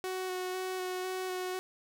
sawtooth tone with vibrato, 370 Hz, F#4, in tune, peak -30 dBFS, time 0.04-1.59 s, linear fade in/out 0 ms, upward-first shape square, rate 2 Hz, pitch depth 12 cents each way, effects none

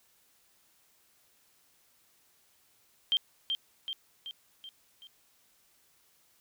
sine tone with echo, 3167 Hz, G7, 17 cents sharp, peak -23 dBFS, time 3.12-3.17 s, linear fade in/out 0 ms, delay 380 ms, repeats 5, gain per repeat -5 dB, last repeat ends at 5.07 s, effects white hiss -67 dBFS RMS until 6.4 s

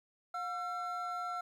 triangle tone pair together, 716.2 / 1352 Hz, F5 / E6, +43 / +43 cents, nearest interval major seventh, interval 1100 cents, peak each -38 / -36 dBFS, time 0.34-1.41 s, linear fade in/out 5 ms, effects 12-bit

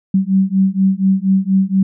sine beating tone pair, 189.8 / 194 Hz, F#3 / G3, +44 / -18 cents, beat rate 4.2 Hz, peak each -14 dBFS, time 0.14-1.83 s, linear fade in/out 5 ms, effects none

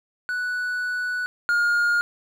triangle tone pair in turn, 1480 / 1421.1 Hz, F#6 / F6, 0 / +30 cents, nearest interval minor second, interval 70 cents, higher first, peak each -22 / -16 dBFS, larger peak second, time 0.29-1.26 / 1.49-2.01 s, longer first, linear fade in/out 0 ms, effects none

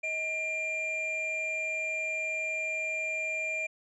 triangle tone pair together, 631.9 / 2390 Hz, D#5 / D7, +27 / +30 cents, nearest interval octave + major seventh, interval 2303 cents, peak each -37 / -29 dBFS, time 0.03-3.67 s, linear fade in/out 10 ms, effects resampled to 24000 Hz

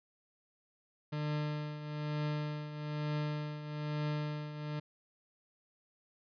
40% pulse tone with tremolo, 150 Hz, D3, 37 cents sharp, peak -31 dBFS, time 1.12-4.8 s, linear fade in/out 10 ms, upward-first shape triangle, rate 1.1 Hz, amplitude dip 70%, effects resampled to 11025 Hz

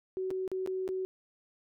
sine tone with dropouts, 375.4 Hz, F#4, 25 cents sharp, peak -31 dBFS, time 0.17-1.05 s, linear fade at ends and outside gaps 0 ms, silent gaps 0.305-0.311 / 0.478-0.516 / 0.662-0.674 / 0.878-0.889 s, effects none

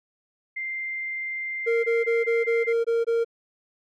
sine tone, 2093 Hz, C7, in tune, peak -28 dBFS, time 0.56-2.73 s, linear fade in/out 10 ms
triangle tone bursts, 462.7 Hz, A#4, 13 cents flat, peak -18 dBFS, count 8, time 1.66-3.247 s, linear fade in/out 20 ms, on 180 ms, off 21 ms
effects none

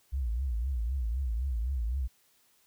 sine tone with vibrato, 61.4 Hz, B1, 9 cents flat, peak -28 dBFS, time 0.12-2.08 s, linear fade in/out 20 ms, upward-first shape triangle, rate 3.9 Hz, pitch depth 240 cents each way, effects white hiss -67 dBFS RMS until 2.66 s

